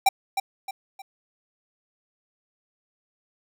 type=tone with echo; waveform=square; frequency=782 Hz; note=G5; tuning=4 cents flat; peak=-15 dBFS; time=0.06-0.09 s; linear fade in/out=5 ms; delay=310 ms; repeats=3; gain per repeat=-8 dB; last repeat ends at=1.02 s; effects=none